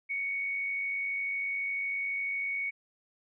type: tone with amplitude modulation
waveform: sine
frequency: 2227 Hz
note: C#7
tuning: 7 cents sharp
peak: -28 dBFS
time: 0.09-2.71 s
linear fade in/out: 20 ms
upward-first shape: sine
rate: 100 Hz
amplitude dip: 45%
effects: none